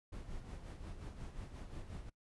brown noise with tremolo, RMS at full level -45 dBFS, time 0.12-2.1 s, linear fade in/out 10 ms, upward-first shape sine, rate 5.6 Hz, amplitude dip 55%, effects noise-tail reverb RT60 0.1 s tail -23 dB re dry + resampled to 24000 Hz

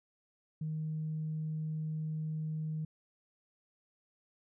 sine tone, 156.1 Hz, D#3, 6 cents sharp, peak -33 dBFS, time 0.61-2.85 s, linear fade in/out 5 ms, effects tanh soft clip ceiling -29 dBFS

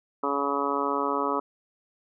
harmonic tone, 141.1 Hz, C#3, 31 cents sharp, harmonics 2 / 3 / 4 / 5 / 6 / 7 / 8 / 9, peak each -32 / -31 / -34 / -37 / -36 / -31 / -31 / -31 dBFS, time 0.23-1.4 s, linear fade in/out 5 ms, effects none

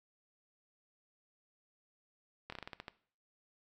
slowing click train, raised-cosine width 0.3 ms, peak -27 dBFS, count 9, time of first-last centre 2.5-2.882 s, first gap 24 ms, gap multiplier 1.19, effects noise-tail reverb RT60 0.5 s tail -18 dB re dry

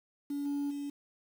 sine tone with level steps, 285.2 Hz, C#4, 49 cents sharp, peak -31 / -28 / -34 dBFS, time 0.3-0.9 s, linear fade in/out 5 ms, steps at 0.45 / 0.7 s, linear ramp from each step 10 ms, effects tanh soft clip ceiling -30 dBFS + 9-bit

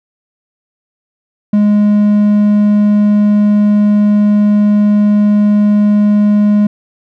triangle tone, 207.7 Hz, G#3, in tune, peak -4 dBFS, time 1.53-6.67 s, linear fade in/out 5 ms, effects none

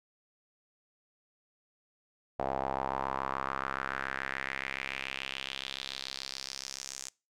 sawtooth tone with band-pass filter sweep, 67 Hz, C2, 42 cents sharp, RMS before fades -37 dBFS, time 2.39-7.09 s, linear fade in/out 5 ms, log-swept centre 700 to 6800 Hz, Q 3.2, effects noise-tail reverb RT60 0.3 s tail -25 dB re dry

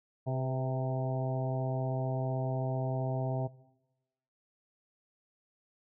harmonic tone with a mistuned harmonic, 130.81 Hz, C3, in tune, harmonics 1 / 2 / 3 / 4 / 5 / 6 / 7, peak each -31 / -41 / -42 / -45 / -37 / -43 / -47 dBFS, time 0.26-3.48 s, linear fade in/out 20 ms, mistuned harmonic 4, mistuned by -43 cents, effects noise-tail reverb RT60 1.0 s tail -20 dB re dry

